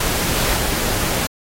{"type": "noise with level steps", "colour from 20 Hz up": "pink", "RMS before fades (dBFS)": [-19, -21], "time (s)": [0, 1.27], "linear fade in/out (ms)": 5, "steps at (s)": 0.56, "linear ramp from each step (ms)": 5, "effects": ["AAC 48 kbps"]}